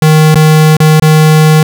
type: tone with dropouts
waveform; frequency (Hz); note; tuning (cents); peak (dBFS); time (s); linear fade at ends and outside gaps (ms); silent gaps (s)
square; 155.56; D#3; 0; -3; 0.02-1.63; 2; 0.345-0.356 / 0.768-0.802 / 0.998-1.022
effects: none